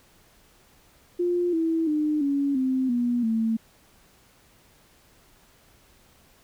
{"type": "tone with pitch steps", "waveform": "sine", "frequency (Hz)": [351.9, 326.4, 302.8, 280.9, 260.6, 241.7, 224.3], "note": ["F4", "E4", "D#4", "C#4", "C4", "B3", "A3"], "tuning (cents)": [13, -17, -47, 23, -7, -37, 34], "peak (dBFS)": -21, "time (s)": [1.19, 3.57], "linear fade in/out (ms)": 10, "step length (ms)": 340, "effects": ["pink hiss -58 dBFS RMS until 6.43 s"]}